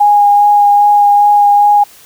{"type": "tone with vibrato", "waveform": "sine", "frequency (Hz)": 821, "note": "G#5", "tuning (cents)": -20, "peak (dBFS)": -4, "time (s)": [0, 1.84], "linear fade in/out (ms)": 10, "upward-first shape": "sine", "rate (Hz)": 2.5, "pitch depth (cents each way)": 11, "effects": ["white hiss -40 dBFS RMS until 2.05 s"]}